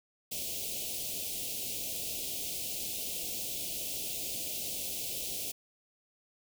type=band-stop noise; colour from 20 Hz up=white; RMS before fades=-37 dBFS; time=0.31-5.52 s; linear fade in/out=10 ms; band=710 to 2500 Hz; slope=48 dB/octave; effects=none